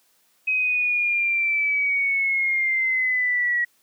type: linear sweep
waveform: sine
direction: down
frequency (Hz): 2536 to 1913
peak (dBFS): -19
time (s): 0.47-3.65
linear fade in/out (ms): 10
effects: white hiss -63 dBFS RMS until 3.82 s + high-pass 150 Hz 12 dB/octave